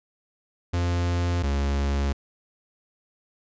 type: tone pair in turn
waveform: 45% pulse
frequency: 87.31 / 70.1 Hz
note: F2 / C#2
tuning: 0 / +20 cents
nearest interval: major third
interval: 380 cents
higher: first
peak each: -22 dBFS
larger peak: neither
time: 0.73-1.43 / 1.43-2.13 s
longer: neither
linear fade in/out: 10 ms
effects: resampled to 16000 Hz